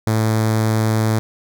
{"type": "tone with notch filter", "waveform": "sawtooth", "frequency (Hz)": 110, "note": "A2", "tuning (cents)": 0, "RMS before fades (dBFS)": -17, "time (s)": [0.07, 1.19], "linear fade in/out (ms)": 0, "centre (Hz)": 2800, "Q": 1.7, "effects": []}